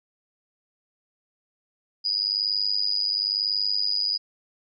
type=tone with amplitude modulation; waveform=sine; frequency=4911 Hz; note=D#8; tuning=23 cents flat; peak=-18 dBFS; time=2.04-4.18 s; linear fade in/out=20 ms; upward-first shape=sine; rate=101 Hz; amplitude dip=95%; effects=none